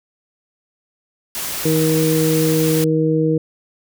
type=noise; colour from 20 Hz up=white; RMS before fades=-25 dBFS; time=1.35-2.84 s; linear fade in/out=0 ms
type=harmonic tone; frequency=158.1 Hz; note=D#3; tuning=28 cents sharp; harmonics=1 / 2 / 3; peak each=-18 / -18 / -18 dBFS; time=1.65-3.38 s; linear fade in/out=5 ms
effects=none